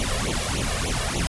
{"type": "noise with flanger", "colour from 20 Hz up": "pink", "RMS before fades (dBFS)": -25, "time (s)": [0, 1.27], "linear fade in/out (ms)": 0, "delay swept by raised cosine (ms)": [0.29, 1.79], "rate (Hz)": 3.4, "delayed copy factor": 0.95, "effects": ["resampled to 24000 Hz"]}